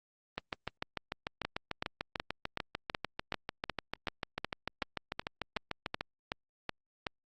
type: two click trains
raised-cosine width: 0.3 ms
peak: -18 / -17 dBFS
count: 39 / 16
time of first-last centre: 0.38-6.01 / 1.45-7.068 s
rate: 6.75 / 2.67 Hz
effects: Opus 32 kbps